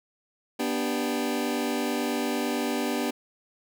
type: chord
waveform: sawtooth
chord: G major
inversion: first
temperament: just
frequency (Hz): 245 / 294 / 392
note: B3 / D4 / G4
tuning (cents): -14 / +2 / 0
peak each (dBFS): -25 / -26 / -28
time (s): 0.59-3.11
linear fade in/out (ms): 10
effects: none